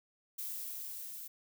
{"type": "noise with level ramp", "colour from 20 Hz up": "violet", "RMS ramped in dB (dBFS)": [-40, -46], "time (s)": [0.38, 1.28], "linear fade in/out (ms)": 10, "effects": []}